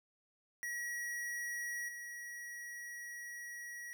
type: tone with level steps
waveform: square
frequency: 1914 Hz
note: A#6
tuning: 45 cents sharp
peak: -39 / -45 dBFS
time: 0.63-3.93 s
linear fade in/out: 0 ms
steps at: 1.88 s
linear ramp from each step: 10 ms
effects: none